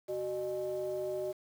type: ring-modulated tone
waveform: triangle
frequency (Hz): 116.8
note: A#2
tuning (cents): +4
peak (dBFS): -28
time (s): 0.08-1.33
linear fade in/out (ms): 20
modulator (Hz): 492
effects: 9-bit